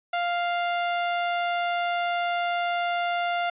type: tone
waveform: sawtooth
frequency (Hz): 698.5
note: F5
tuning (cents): 0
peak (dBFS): -20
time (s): 0.13-3.5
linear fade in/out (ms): 5
effects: resampled to 8000 Hz